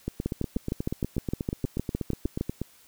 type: two click trains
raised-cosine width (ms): 3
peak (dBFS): -14 / -16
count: 15 / 22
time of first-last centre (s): 0.26-2.411 / 0.08-2.616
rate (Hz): 6.51 / 8.28
effects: white hiss -57 dBFS RMS until 2.87 s